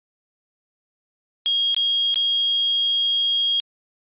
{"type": "tone with dropouts", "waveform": "sine", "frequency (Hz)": 3263, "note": "G#7", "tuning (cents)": -31, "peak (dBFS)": -17, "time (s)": [1.46, 3.6], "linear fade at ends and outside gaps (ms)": 0, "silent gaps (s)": [[1.745, 1.765], [2.143, 2.158]], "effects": ["resampled to 8000 Hz"]}